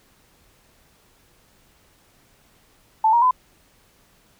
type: tone with pitch steps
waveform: sine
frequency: 880 / 943.2 / 1010.9 Hz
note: A5 / A#5 / B5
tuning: 0 / +20 / +40 cents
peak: -13 dBFS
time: 3.04-3.31 s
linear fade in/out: 5 ms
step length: 90 ms
effects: pink hiss -58 dBFS RMS until 4.39 s